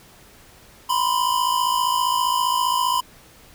square tone pair together, 976.9 / 1032 Hz, B5 / C6, -19 / -24 cents, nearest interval minor second, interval 95 cents, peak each -22 / -22 dBFS, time 0.89-3.01 s, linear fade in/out 10 ms, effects pink hiss -49 dBFS RMS until 3.54 s

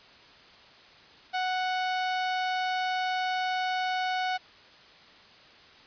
sawtooth tone, 740 Hz, F#5, in tune, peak -23 dBFS, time 1.33-4.38 s, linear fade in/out 20 ms, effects white hiss -53 dBFS RMS until 5.86 s + resampled to 11025 Hz

